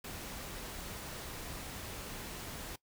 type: noise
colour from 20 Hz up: pink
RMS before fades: -44 dBFS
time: 0.04-2.76 s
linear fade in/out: 5 ms
effects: noise-tail reverb RT60 0.1 s tail -20 dB re dry

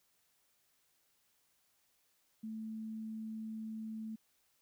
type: tone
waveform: sine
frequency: 220 Hz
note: A3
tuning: in tune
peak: -40 dBFS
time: 2.43-4.16 s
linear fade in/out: 10 ms
effects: white hiss -75 dBFS RMS until 4.61 s

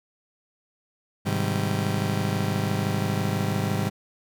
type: chord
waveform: 35% pulse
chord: Ab major seventh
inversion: none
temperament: just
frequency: 103.83 / 129.78 / 155.74 / 194.67 Hz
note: Ab2 / C3 / Eb3 / G3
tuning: 0 / -14 / +2 / -12 cents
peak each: -26 / -30 / -28 / -27 dBFS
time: 1.25-3.9 s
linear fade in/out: 20 ms
effects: none

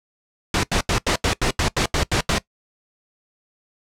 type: noise bursts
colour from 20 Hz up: pink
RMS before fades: -19 dBFS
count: 11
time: 0.54-2.383 s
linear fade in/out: 2 ms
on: 93 ms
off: 82 ms
effects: noise-tail reverb RT60 0.1 s tail -20 dB re dry + low-pass 7000 Hz 12 dB/octave

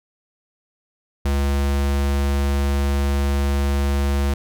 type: tone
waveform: square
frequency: 70 Hz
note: C#2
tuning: 18 cents sharp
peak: -18 dBFS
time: 1.25-4.34 s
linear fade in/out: 5 ms
effects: none

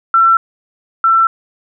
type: tone pair in turn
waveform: sine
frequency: 1346 / 1341 Hz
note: E6 / E6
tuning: +36 / +29 cents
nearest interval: unison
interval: 7 cents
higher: first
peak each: -6 / -7 dBFS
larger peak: first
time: 0.14-0.37 / 1.04-1.27 s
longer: neither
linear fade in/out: 2 ms
effects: none

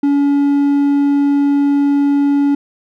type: tone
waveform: triangle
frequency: 283.6 Hz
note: C#4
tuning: 40 cents sharp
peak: -8 dBFS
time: 0.03-2.55 s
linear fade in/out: 5 ms
effects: none

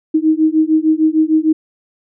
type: beating tone pair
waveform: sine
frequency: 311.1 / 317.7 Hz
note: D#4 / D#4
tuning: 0 / +36 cents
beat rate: 6.6 Hz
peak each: -13 dBFS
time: 0.14-1.53 s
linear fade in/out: 10 ms
effects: none

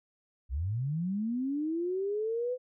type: linear sweep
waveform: sine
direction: up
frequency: 56.9 to 510 Hz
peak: -29 dBFS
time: 0.49-2.58 s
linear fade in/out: 50 ms
effects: none

